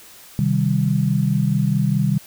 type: chord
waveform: sine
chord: C minor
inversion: none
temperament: equal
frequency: 130.81 / 155.56 / 196 Hz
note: C3 / Eb3 / G3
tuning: 0 / 0 / 0 cents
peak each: -20 dBFS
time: 0.39-2.18 s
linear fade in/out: 0 ms
effects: white hiss -44 dBFS RMS until 2.26 s